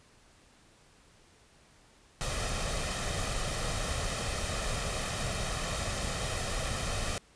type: noise with comb filter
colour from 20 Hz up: pink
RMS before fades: -33 dBFS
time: 2.21-7.18 s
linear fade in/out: 0 ms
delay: 1.6 ms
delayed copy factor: +0.55
effects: pink hiss -61 dBFS RMS until 7.35 s + resampled to 22050 Hz